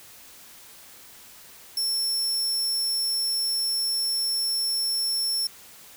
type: tone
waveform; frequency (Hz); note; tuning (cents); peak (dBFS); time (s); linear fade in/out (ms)
sawtooth; 5400; E8; +41; -21; 1.77-5.47; 2
effects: white hiss -48 dBFS RMS until 5.96 s